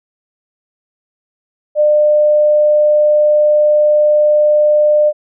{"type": "tone", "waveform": "sine", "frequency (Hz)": 600, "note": "D5", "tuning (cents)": 37, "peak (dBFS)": -7, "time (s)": [1.75, 5.13], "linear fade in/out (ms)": 50, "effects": []}